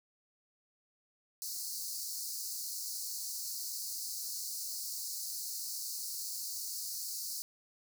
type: high-pass noise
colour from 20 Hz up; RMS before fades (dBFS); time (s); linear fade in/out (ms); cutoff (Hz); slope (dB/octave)
pink; -40; 1.42-7.42; 0; 4300; 96
effects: none